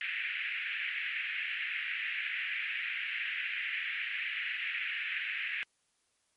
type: band-pass noise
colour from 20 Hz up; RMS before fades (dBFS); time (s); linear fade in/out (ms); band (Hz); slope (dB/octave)
white; -36; 0.01-5.63; 0; 1700 to 2700; 48
effects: white hiss -75 dBFS RMS until 6.36 s + MP3 48 kbps